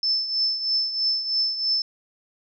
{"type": "tone with tremolo", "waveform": "sine", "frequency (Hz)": 5274, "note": "E8", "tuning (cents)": 0, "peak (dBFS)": -18, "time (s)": [0.03, 1.82], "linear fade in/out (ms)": 2, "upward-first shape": "triangle", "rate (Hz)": 3.1, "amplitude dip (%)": 70, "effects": []}